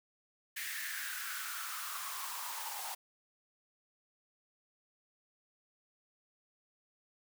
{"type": "noise with high-pass filter sweep", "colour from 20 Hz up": "white", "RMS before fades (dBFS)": -41, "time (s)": [0.56, 2.95], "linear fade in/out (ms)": 10, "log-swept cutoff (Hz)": [1900, 810], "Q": 6, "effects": []}